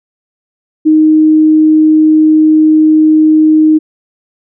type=tone; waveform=sine; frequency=311.1 Hz; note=D#4; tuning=in tune; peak=-3 dBFS; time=0.85-3.79 s; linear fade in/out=20 ms; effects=none